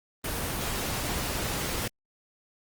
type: noise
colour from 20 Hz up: pink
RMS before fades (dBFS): -31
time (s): 0.24-1.88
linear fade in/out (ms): 5
effects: Opus 24 kbps